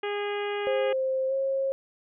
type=harmonic tone; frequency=409.9 Hz; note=G#4; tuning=23 cents flat; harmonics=1 / 2 / 3 / 4 / 5 / 6 / 7 / 8; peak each=-29 / -36 / -40 / -40 / -40 / -42 / -42 / -48 dBFS; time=0.03-0.93 s; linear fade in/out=5 ms
type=tone with pitch glide; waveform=sine; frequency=526 to 539.5 Hz; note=C5 to C#5; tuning=+9 to -47 cents; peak=-24 dBFS; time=0.67-1.72 s; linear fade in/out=0 ms; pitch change=+44 cents; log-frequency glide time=1.28-1.33 s
effects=none